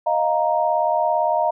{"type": "chord", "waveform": "sine", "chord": "Eb suspended second", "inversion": "none", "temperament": "just", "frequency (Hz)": [622.3, 700, 933.4], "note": ["Eb5", "F5", "Bb5"], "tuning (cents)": [0, 4, 2], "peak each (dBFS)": -21, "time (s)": [0.06, 1.51], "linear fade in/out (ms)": 10, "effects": []}